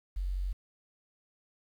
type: tone with quantisation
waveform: sine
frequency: 46.25 Hz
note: F#1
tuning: in tune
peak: -30 dBFS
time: 0.16-0.53 s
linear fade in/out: 10 ms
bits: 10
effects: none